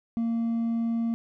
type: tone with hard clipping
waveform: sine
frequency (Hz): 230.3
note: A#3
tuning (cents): -21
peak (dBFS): -25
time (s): 0.17-1.14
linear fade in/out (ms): 0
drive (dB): 2
effects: none